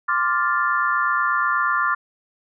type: chord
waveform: sine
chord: D minor seventh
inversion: third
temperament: equal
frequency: 1046.5 / 1174.7 / 1396.9 / 1760 Hz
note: C6 / D6 / F6 / A6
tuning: 0 / 0 / 0 / 0 cents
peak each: -25 / -22 / -22 / -25 dBFS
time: 0.08-1.95 s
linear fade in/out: 10 ms
effects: none